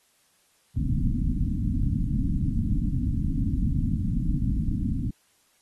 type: low-pass noise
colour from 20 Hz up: pink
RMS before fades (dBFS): -25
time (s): 0.76-5.11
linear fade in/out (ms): 5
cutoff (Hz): 290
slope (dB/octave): 96
effects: white hiss -65 dBFS RMS until 5.61 s + AAC 32 kbps